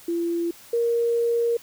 sine tone pair in turn, 340 / 468.5 Hz, F4 / A#4, -46 / +9 cents, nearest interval tritone, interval 555 cents, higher second, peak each -22 / -19 dBFS, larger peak second, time 0.08-0.51 / 0.73-1.57 s, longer second, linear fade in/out 5 ms, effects white hiss -48 dBFS RMS until 1.62 s

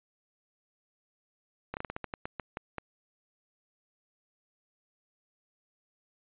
slowing click train, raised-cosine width 0.5 ms, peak -20 dBFS, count 12, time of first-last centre 1.74-2.783 s, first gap 29 ms, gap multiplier 1.22, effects resampled to 8000 Hz

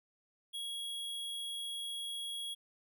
square tone, 3316 Hz, G#7, 3 cents flat, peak -39 dBFS, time 0.53-2.55 s, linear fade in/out 20 ms, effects none

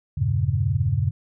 sine chord, E diminished seventh, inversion none, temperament equal, 82.41 / 98 / 116.54 / 138.59 Hz, E2 / G2 / Bb2 / Db3, 0 / 0 / 0 / 0 cents, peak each -28 / -23 / -25 / -24 dBFS, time 0.17-1.11 s, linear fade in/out 10 ms, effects none

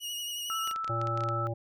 sawtooth tone with vibrato, 2893 Hz, F#7, 40 cents flat, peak -31 dBFS, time 0-0.74 s, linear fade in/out 50 ms, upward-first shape sine, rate 11 Hz, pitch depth 29 cents each way
sine tone with pitch glide, 1324 to 1314.1 Hz, E6 to E6, +7 to -6 cents, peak -31 dBFS, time 0.5-1.47 s, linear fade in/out 0 ms, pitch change -13 cents, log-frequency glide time 0.68-0.93 s
clicks, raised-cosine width 0.2 ms, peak -25 dBFS, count 11, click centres 0.675 / 0.712 / 0.761 / 0.845 / 0.878 / 1.015 / 1.072 / 1.175 / 1.207 / 1.237 / 1.288 s
harmonic tone, 115.3 Hz, A#2, 19 cents flat, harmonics 1 / 3 / 5 / 7, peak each -32 / -39 / -37 / -42 dBFS, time 0.89-1.54 s, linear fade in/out 10 ms
effects none

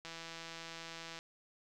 click train, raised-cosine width 0.2 ms, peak -29 dBFS, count 189, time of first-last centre 0.05-1.189 s, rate 165 Hz, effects none

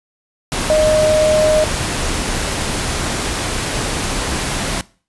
sine tone in noise, 618 Hz, D#5, 12 cents flat, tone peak -10 dBFS, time 0.7-1.64 s, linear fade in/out 0 ms, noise pink, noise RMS -20 dBFS, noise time 0.52-4.81 s, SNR +7 dB, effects noise-tail reverb RT60 0.4 s tail -21 dB re dry + resampled to 24000 Hz

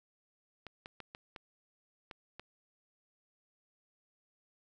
clicks, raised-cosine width 0.3 ms, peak -29 dBFS, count 7, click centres 0.667 / 0.859 / 1.003 / 1.149 / 1.362 / 2.112 / 2.396 s, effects none

